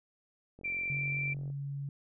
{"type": "click train", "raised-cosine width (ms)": 2, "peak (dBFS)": -39, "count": 42, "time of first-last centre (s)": [0.59, 1.501], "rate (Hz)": 45}
{"type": "tone with vibrato", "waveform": "sine", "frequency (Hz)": 2349, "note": "D7", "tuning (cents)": 0, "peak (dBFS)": -32, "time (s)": [0.64, 1.34], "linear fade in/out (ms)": 10, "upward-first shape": "triangle", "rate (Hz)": 19, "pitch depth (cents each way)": 17}
{"type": "tone", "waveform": "sine", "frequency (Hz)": 140.3, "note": "C#3", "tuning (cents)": 21, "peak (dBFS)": -35, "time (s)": [0.9, 1.89], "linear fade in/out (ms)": 2}
{"effects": []}